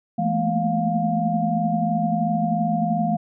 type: tone cluster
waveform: sine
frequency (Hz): 167.3 / 214.6 / 224.8 / 237.6 / 704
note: E3 / A3 / A3 / A#3 / F5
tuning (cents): +26 / -43 / +37 / +33 / +14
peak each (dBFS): -25 / -24 / -30 / -30 / -23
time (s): 0.18-3.17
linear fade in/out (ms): 10
effects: none